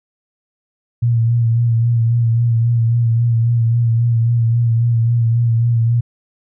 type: tone with vibrato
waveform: sine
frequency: 116.6 Hz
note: A#2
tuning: 1 cent sharp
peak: -11 dBFS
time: 1.02-6.01 s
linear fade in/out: 10 ms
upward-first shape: sine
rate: 3.7 Hz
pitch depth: 37 cents each way
effects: none